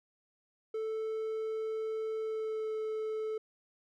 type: tone with pitch glide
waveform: triangle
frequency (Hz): 440 to 435.7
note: A4 to A4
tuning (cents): 0 to -17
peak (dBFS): -31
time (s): 0.74-3.38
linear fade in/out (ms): 5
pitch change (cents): -17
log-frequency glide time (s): 2.2-2.74
effects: none